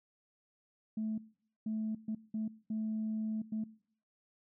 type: tone bursts at uneven times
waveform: sine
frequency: 218.1 Hz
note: A3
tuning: 15 cents flat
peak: -32 dBFS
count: 6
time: 0.97-1.18 / 1.66-1.95 / 2.08-2.15 / 2.34-2.48 / 2.7-3.42 / 3.52-3.64 s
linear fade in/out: 5 ms
effects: noise-tail reverb RT60 0.6 s tail -22 dB re dry + tanh soft clip ceiling -29 dBFS